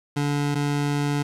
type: tone pair in turn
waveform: 25% pulse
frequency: 144.6 / 144.6 Hz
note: D3 / D3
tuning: -27 / -27 cents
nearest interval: unison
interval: 0 cents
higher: neither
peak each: -18 dBFS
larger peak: neither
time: 0.16-0.55 / 0.55-1.23 s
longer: second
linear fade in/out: 10 ms
effects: low-pass 10000 Hz 12 dB/octave + 9-bit